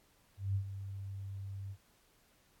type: tone with ADSR envelope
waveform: sine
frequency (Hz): 98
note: G2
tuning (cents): 0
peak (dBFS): -29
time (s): 0.37-1.77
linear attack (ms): 180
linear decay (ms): 86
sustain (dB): -11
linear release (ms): 62
effects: pink hiss -69 dBFS RMS until 2.6 s + AAC 64 kbps